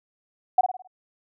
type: tone with echo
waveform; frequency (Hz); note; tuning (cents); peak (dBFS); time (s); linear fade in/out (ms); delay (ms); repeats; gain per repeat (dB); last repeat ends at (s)
sine; 743; F#5; +7; -12; 0.58-0.61; 5; 53; 5; -7; 0.875
effects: none